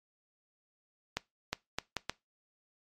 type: accelerating click train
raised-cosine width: 0.2 ms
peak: -14 dBFS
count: 5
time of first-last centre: 1.17-2.096 s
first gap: 360 ms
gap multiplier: 0.71
effects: noise-tail reverb RT60 0.2 s tail -21 dB re dry + MP3 64 kbps